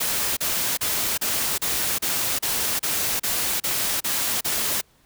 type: noise bursts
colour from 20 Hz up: white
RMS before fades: -24 dBFS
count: 12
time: 0-4.814 s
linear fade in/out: 10 ms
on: 370 ms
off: 34 ms
effects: pink hiss -60 dBFS RMS until 5.05 s